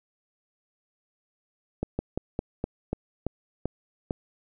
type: slowing click train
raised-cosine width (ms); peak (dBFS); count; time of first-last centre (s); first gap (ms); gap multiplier
2; -14; 9; 1.83-4.108; 160; 1.16
effects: none